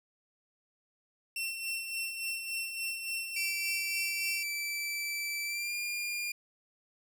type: tone with tremolo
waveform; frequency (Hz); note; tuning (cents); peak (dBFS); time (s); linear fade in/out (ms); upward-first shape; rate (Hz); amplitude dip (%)
sawtooth; 2705; E7; +44; -29; 1.36-4.43; 2; sine; 3.5; 50
type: tone with pitch glide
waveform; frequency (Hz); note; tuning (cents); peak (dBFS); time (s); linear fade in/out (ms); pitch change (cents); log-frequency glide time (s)
sawtooth; 2324 to 2409; D7 to D7; -19 to +43; -30; 3.36-6.32; 5; +62; 5.45-5.75
effects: none